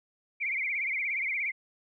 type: tone with vibrato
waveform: sine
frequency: 2217 Hz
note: C#7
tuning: in tune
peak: -28 dBFS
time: 0.4-1.52 s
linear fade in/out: 20 ms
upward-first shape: triangle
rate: 17 Hz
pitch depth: 160 cents each way
effects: none